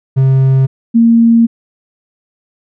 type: tone pair in turn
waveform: triangle / sine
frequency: 133.2 / 230.8 Hz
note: C3 / A#3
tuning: +31 / -17 cents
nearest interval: minor seventh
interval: 952 cents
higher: second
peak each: -4 dBFS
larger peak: neither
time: 0.16-0.67 / 0.94-1.47 s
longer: second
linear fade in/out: 20 ms
effects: none